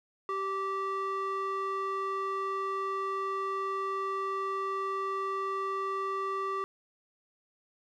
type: tone with band-pass filter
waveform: square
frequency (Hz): 388.7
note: G4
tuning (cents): -15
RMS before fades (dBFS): -33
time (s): 0.29-6.64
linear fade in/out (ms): 0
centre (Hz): 970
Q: 3.6
effects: none